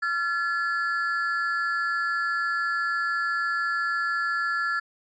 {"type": "ring-modulated tone", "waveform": "triangle", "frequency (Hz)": 1543, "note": "G6", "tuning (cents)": -28, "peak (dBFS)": -19, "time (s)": [0.02, 4.8], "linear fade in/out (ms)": 10, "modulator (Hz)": 173, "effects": ["resampled to 16000 Hz"]}